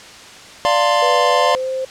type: chord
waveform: square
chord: D minor seventh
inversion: none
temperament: equal with one note detuned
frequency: 587.3 / 698.5 / 900.6 / 1046.5 Hz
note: D5 / F5 / A5 / C6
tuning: 0 / 0 / +40 / 0 cents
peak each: -18 / -19 / -23 / -18 dBFS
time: 0.65-1.55 s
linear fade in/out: 0 ms
type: tone with pitch glide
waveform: sine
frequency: 493.9 to 523.3 Hz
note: B4 to C5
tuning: 0 to 0 cents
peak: -19 dBFS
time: 1.02-1.85 s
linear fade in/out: 5 ms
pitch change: +100 cents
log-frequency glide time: 1.25-1.69 s
effects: white hiss -38 dBFS RMS until 1.9 s + low-pass 6000 Hz 12 dB/octave